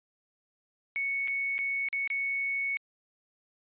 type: tone with dropouts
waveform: sine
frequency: 2217 Hz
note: C#7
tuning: in tune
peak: -28 dBFS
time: 0.96-2.77 s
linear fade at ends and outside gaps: 0 ms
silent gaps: 1.275-1.281 / 1.581-1.589 / 1.886-1.929 / 2.075-2.102 s
effects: resampled to 8000 Hz